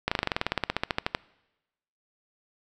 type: slowing click train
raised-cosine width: 0.3 ms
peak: -8 dBFS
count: 20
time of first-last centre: 0.08-1.149 s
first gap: 35 ms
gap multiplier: 1.05
effects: noise-tail reverb RT60 1.0 s tail -23 dB re dry